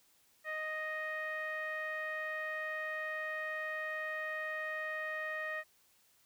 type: tone with low-pass filter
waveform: sawtooth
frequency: 622.3 Hz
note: D#5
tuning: in tune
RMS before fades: -39 dBFS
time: 0.44-5.64 s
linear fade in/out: 50 ms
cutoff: 2000 Hz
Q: 7.9
effects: white hiss -69 dBFS RMS until 6.25 s